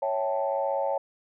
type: chord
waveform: sine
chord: A dominant seventh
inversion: first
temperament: equal with one note detuned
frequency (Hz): 554.4 / 656.2 / 784 / 880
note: C#5 / E5 / G5 / A5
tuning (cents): 0 / -8 / 0 / 0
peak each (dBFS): -27 / -32 / -32 / -31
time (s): 0.02-0.98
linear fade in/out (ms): 5
effects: tanh soft clip ceiling -14 dBFS